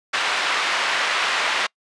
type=band-pass noise; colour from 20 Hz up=pink; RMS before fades=-22 dBFS; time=0.13-1.67 s; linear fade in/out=10 ms; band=1100 to 3300 Hz; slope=12 dB/octave; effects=noise-tail reverb RT60 0.1 s tail -26 dB re dry + resampled to 22050 Hz